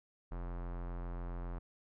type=tone with low-pass filter; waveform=square; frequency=43.65 Hz; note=F1; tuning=in tune; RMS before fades=-41 dBFS; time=0.31-1.59 s; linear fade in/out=10 ms; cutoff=1200 Hz; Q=1.4; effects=none